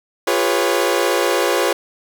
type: chord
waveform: sawtooth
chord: C# dominant seventh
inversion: first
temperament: equal with one note detuned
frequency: 349.2 / 405.6 / 493.9 / 554.4 Hz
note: E#4 / G#4 / B4 / C#5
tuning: 0 / -41 / 0 / 0 cents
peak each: -17 dBFS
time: 0.27-1.73 s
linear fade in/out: 5 ms
effects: none